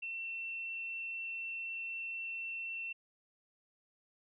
sine tone with frequency modulation, 2698 Hz, E7, 40 cents sharp, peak -38 dBFS, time 0.02-2.93 s, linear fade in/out 10 ms, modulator 29 Hz, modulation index 0.43, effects none

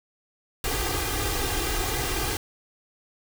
pink noise with comb filter, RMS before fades -27 dBFS, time 0.64-2.37 s, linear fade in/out 2 ms, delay 2.5 ms, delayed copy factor +0.9, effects none

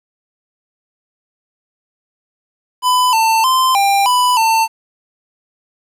square tone with pitch steps, 1002 / 894 / 1036 / 795 / 993 / 896 Hz, B5 / A5 / C6 / G5 / B5 / A5, +25 / +27 / -17 / +24 / +9 / +31 cents, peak -11 dBFS, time 2.82-4.68 s, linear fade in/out 50 ms, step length 310 ms, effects resampled to 32000 Hz + 8-bit

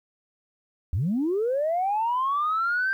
sine linear sweep, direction up, 71 to 1583 Hz, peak -21 dBFS, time 0.93-2.93 s, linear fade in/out 0 ms, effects tanh soft clip ceiling -18 dBFS + 10-bit

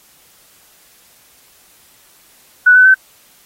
sine tone with pitch steps, 1480 / 1506.7 / 1534 Hz, F#6 / F#6 / G6, 0 / +31 / -38 cents, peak -4 dBFS, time 2.66-2.945 s, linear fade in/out 10 ms, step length 95 ms, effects white hiss -49 dBFS RMS until 3.45 s + AAC 48 kbps

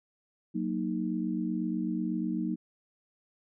sine chord, D# minor, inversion first, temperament equal, 185 / 233.1 / 311.1 Hz, F#3 / A#3 / D#4, 0 / 0 / 0 cents, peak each -33 dBFS, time 0.54-2.56 s, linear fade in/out 20 ms, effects none

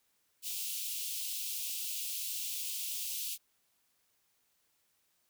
white high-pass noise, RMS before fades -38 dBFS, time 0.42-3.38 s, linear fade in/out 50 ms, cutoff 2600 Hz, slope 48 dB/octave, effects white hiss -75 dBFS RMS until 5.29 s

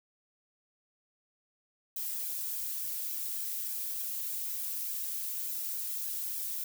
violet noise with flanger, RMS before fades -36 dBFS, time 1.96-6.64 s, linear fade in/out 5 ms, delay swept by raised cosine 1.2 to 2.9 ms, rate 3.4 Hz, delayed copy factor +0.85, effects none

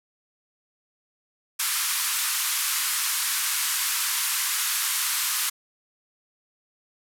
white band-pass noise, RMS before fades -26 dBFS, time 1.59-5.5 s, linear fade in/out 10 ms, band 980 to 14000 Hz, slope 48 dB/octave, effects none

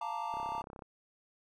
triangle chord, Bb major seventh, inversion second, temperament equal, 698.5 / 880 / 932.3 / 1174.7 Hz, F5 / A5 / Bb5 / D6, 0 / 0 / 0 / 0 cents, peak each -42 / -37 / -37 / -41 dBFS, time 0.01-0.62 s, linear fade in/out 5 ms
click train, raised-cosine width 1 ms, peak -32 dBFS, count 17, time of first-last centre 0.34-0.822 s, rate 33.2 Hz
effects none

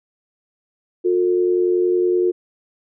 sine tone pair together, 358.7 / 449.3 Hz, F4 / A4, +46 / +36 cents, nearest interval major third, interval 390 cents, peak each -15 / -22 dBFS, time 1.04-2.32 s, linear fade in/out 20 ms, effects none

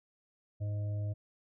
harmonic tone, 103.83 Hz, G#2, in tune, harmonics 1 / 3 / 5 / 6, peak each -32 / -52 / -56 / -49 dBFS, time 0.6-1.14 s, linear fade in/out 20 ms, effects none

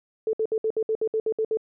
sine tone bursts, 440 Hz, A4, in tune, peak -21 dBFS, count 11, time 0.27-1.572 s, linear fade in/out 2 ms, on 62 ms, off 62 ms, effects none

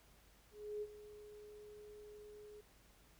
sine tone with ADSR envelope, 419.4 Hz, G#4, 17 cents sharp, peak -39 dBFS, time 0.51-2.61 s, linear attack 310 ms, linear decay 46 ms, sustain -14 dB, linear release 6 ms, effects added 50 Hz sine -68 dBFS peak until 3.19 s + pink hiss -68 dBFS RMS until 3.19 s

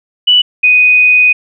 sine tone pair in turn, 2962 / 2491 Hz, F#7 / D#7, +1 / +1 cents, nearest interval minor third, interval 300 cents, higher first, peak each -4 dBFS, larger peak neither, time 0.27-0.42 / 0.63-1.33 s, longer second, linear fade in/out 10 ms, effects none

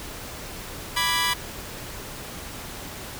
15% pulse chord, G# diminished, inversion first, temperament equal, 987.8 / 1174.7 / 1661.2 Hz, B5 / D6 / G#6, 0 / 0 / 0 cents, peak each -17 / -22 / -21 dBFS, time 0.96-1.34 s, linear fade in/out 10 ms, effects pink hiss -37 dBFS RMS until 3.19 s

